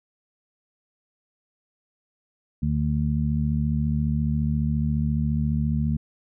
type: harmonic tone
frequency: 74.5 Hz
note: D2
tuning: 25 cents sharp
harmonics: 1 / 2 / 3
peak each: -26 / -24 / -26 dBFS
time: 2.62-5.97 s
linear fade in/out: 10 ms
effects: none